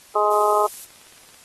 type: harmonic tone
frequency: 209.2 Hz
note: G#3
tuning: 13 cents sharp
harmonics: 2 / 3 / 4 / 5 / 6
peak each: -22 / -22 / -22 / -22 / -22 dBFS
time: 0.15-0.67 s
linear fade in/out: 10 ms
type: noise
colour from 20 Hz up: violet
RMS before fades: -33 dBFS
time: 0.31-0.85 s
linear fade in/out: 5 ms
type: click train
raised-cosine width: 0.2 ms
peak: -32 dBFS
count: 12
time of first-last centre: 0.74-1.344 s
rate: 18.2 Hz
effects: white hiss -49 dBFS RMS until 1.44 s + AAC 32 kbps

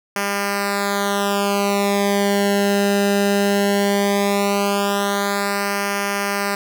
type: tone with flanger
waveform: sawtooth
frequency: 200.9 Hz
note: G3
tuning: 43 cents sharp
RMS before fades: -19 dBFS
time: 0.16-6.55 s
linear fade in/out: 2 ms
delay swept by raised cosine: 0.26 to 0.89 ms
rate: 0.17 Hz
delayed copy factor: -1
effects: none

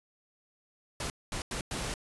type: noise bursts at uneven times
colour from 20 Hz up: pink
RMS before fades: -35 dBFS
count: 4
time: 1-1.1 / 1.32-1.42 / 1.51-1.61 / 1.71-1.94 s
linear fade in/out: 2 ms
effects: resampled to 24000 Hz

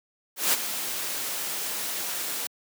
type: noise with ADSR envelope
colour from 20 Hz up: white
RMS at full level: -21 dBFS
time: 0.36-2.47 s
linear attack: 170 ms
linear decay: 25 ms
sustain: -10 dB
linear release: 3 ms
effects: high-pass 200 Hz 12 dB/octave

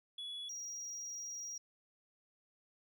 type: tone pair in turn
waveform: sine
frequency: 3394 / 5708 Hz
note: G#7 / F8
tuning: +37 / +37 cents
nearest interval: major sixth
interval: 900 cents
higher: second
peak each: -39 / -39 dBFS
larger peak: neither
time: 0.18-0.49 / 0.49-1.58 s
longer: second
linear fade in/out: 5 ms
effects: tanh soft clip ceiling -41 dBFS

